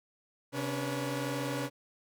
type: tone cluster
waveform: sawtooth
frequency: 132.7 / 286.1 / 487.5 / 552 Hz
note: C3 / D4 / B4 / C#5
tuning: +25 / -45 / -23 / -7 cents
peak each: -33 / -32 / -35 / -39 dBFS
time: 0.52-1.7 s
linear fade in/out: 50 ms
effects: none